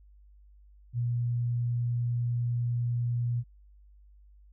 sine tone, 120 Hz, B2, 49 cents flat, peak -26 dBFS, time 0.93-3.44 s, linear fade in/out 50 ms, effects added 50 Hz sine -53 dBFS peak until 4.52 s

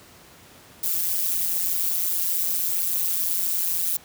violet noise with amplitude modulation, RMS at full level -20 dBFS, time 0.83-3.97 s, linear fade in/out 5 ms, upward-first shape sine, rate 175 Hz, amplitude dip 100%, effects pink hiss -49 dBFS RMS until 4.04 s + high-pass 80 Hz 12 dB/octave

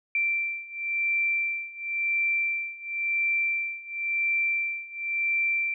sine beating tone pair, 2349 / 2349.95 Hz, D7 / D7, 0 / 0 cents, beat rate 0.95 Hz, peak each -29 / -27 dBFS, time 0.15-5.74 s, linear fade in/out 2 ms, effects none

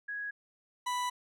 sine / 40% pulse tone pair in turn, 1663 / 988.8 Hz, G#6 / B5, +2 / +2 cents, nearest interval major sixth, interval 900 cents, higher first, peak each -35 / -30 dBFS, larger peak second, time 0.08-0.31 / 0.86-1.1 s, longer second, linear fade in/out 10 ms, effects low-pass 11000 Hz 12 dB/octave

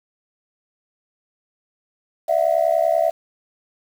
sine tone with amplitude modulation, 659.3 Hz, E5, in tune, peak -10 dBFS, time 2.28-3.11 s, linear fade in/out 20 ms, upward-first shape sine, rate 70.2 Hz, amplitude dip 100%, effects tanh soft clip ceiling -7 dBFS + 7-bit

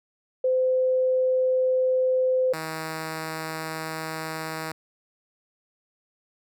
sine / 5% pulse tone pair in turn, 514 / 159.3 Hz, C5 / D#3, -31 / +41 cents, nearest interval octave + minor sixth, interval 2028 cents, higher first, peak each -19 dBFS, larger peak neither, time 0.44-2.53 / 2.53-4.72 s, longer second, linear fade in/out 5 ms, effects none

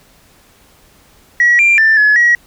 sine tone with pitch steps, 1921 / 2377 / 1777 / 1702 / 1910 Hz, B6 / D7 / A6 / G#6 / A#6, -48 / +20 / +17 / +42 / +42 cents, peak -5 dBFS, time 1.4-2.35 s, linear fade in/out 2 ms, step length 190 ms, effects tanh soft clip ceiling -3 dBFS + pink hiss -48 dBFS RMS until 2.46 s

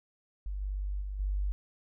sine tone with level steps, 49 Hz, G1, in tune, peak -33 / -31 / -34 / -28 dBFS, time 0.46-1.52 s, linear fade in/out 0 ms, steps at 0.61 / 1.01 / 1.19 s, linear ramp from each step 10 ms, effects none

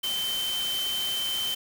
sine tone in noise, 3089 Hz, G7, 26 cents flat, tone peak -27 dBFS, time 0.03-1.55 s, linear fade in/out 10 ms, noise white, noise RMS -35 dBFS, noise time 0.03-1.55 s, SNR +5 dB, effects none

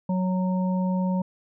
harmonic tone, 184.8 Hz, F#3, 2 cents flat, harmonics 1 / 3 / 5, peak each -22 / -33 / -34 dBFS, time 0.09-1.22 s, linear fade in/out 5 ms, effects none

